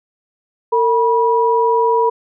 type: tone pair together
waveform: sine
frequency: 455.1 / 970 Hz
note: A#4 / B5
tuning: -42 / -31 cents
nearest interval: octave + minor second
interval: 1311 cents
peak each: -14 dBFS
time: 0.72-2.1 s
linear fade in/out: 10 ms
effects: none